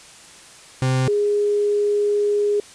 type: tone pair in turn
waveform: 40% pulse / sine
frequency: 130 / 412.7 Hz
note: C3 / G#4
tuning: -11 / -11 cents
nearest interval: octave + minor sixth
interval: 2000 cents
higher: second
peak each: -16 dBFS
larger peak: neither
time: 0.82-1.08 / 1.08-2.6 s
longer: second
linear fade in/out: 2 ms
effects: white hiss -44 dBFS RMS until 2.74 s + resampled to 22050 Hz